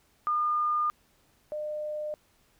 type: tone pair in turn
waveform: sine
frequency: 1213 / 604.1 Hz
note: D#6 / D5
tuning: -44 / +49 cents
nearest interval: octave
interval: 1207 cents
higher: first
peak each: -24 / -31 dBFS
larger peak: first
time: 0.27-0.9 / 1.52-2.14 s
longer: first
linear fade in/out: 0 ms
effects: pink hiss -66 dBFS RMS until 2.59 s